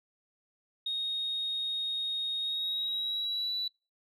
sine tone with pitch glide, 3729 to 3951 Hz, A#7 to B7, 0 to 0 cents, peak -29 dBFS, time 0.86-3.68 s, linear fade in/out 5 ms, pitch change +100 cents, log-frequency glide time 2.4-3.54 s, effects noise-tail reverb RT60 0.3 s tail -26 dB re dry + tanh soft clip ceiling -26 dBFS

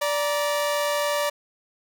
sawtooth tone pair together, 584 / 943 Hz, D5 / A#5, -10 / +20 cents, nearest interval minor sixth, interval 830 cents, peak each -19 / -26 dBFS, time 0.01-1.3 s, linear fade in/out 10 ms, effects none

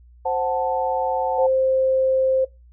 sine chord, F# diminished, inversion second, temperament equal, 523.3 / 740 / 880 Hz, C5 / F#5 / A5, 0 / 0 / 0 cents, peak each -24 dBFS, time 0.25-1.47 s, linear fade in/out 10 ms
sine tone, 525 Hz, C5, 6 cents sharp, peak -16 dBFS, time 1.38-2.45 s, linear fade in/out 10 ms
effects noise-tail reverb RT60 0.2 s tail -19 dB re dry + added 60 Hz sine -46 dBFS peak until 2.72 s

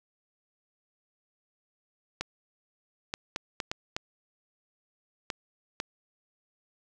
clicks, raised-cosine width 0.2 ms, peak -14 dBFS, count 8, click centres 2.21 / 3.139 / 3.361 / 3.602 / 3.715 / 3.965 / 5.302 / 5.801 s, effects none

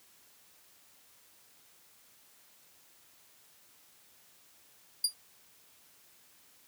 25% pulse tone with exponential decay, 4806 Hz, D8, 39 cents sharp, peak -17 dBFS, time 5.04-5.14 s, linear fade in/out 5 ms, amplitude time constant 20 ms, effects white hiss -62 dBFS RMS until 6.67 s + high-pass 60 Hz 12 dB/octave

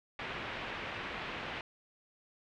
white low-pass noise, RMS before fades -41 dBFS, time 0.19-1.61 s, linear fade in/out 2 ms, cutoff 2800 Hz, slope 24 dB/octave, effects none

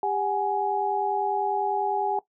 sine tone cluster, 399.6 / 745 / 835 Hz, G4 / F#5 / G#5, +33 / +12 / +9 cents, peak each -30 / -29 / -25 dBFS, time 0.03-2.19 s, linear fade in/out 2 ms, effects noise-tail reverb RT60 0.1 s tail -17 dB re dry

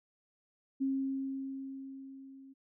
sine tone with level ramp, 269.2 Hz, C4, 49 cents sharp, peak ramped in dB -28 to -51 dBFS, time 0.8-2.54 s, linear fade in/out 20 ms, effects none

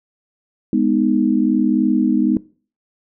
sine chord, G# minor, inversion none, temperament just, 207.7 / 249.2 / 311.5 Hz, G#3 / B3 / D#4, 0 / +16 / +2 cents, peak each -18 / -17 / -18 dBFS, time 0.73-2.37 s, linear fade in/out 2 ms, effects noise-tail reverb RT60 0.4 s tail -20 dB re dry

